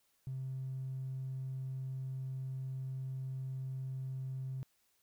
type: tone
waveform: triangle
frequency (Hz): 131.8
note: C3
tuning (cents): +13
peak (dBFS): -34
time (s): 0.27-4.63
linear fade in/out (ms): 0
effects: tanh soft clip ceiling -35 dBFS + white hiss -75 dBFS RMS until 5.02 s